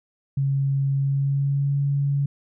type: tone with pitch glide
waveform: sine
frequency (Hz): 137.6 to 140.82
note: C#3 to C#3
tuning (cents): -12 to +28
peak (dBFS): -19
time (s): 0.37-2.26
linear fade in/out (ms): 5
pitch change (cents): +40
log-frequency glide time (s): 0.95-1.78
effects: none